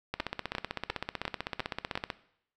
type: two click trains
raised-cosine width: 0.3 ms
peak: -15 / -16 dBFS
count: 6 / 32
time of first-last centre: 0.2-1.954 / 0.14-2.102 s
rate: 2.85 / 15.8 Hz
effects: noise-tail reverb RT60 0.7 s tail -17 dB re dry